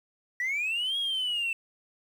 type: linear two-way sweep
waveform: sine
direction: up then down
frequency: 1912 to 3316 to 2657 Hz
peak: -25 dBFS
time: 0.4-1.53 s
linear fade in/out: 2 ms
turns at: 0.98 s
effects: tanh soft clip ceiling -25 dBFS + 9-bit